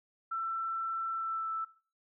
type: tone with pitch glide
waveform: sine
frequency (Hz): 1338 to 1321.1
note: E6 to E6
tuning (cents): +25 to +3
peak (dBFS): -32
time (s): 0.31-1.65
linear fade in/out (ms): 10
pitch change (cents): -22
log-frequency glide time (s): 1.13-1.51
effects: noise-tail reverb RT60 0.4 s tail -19 dB re dry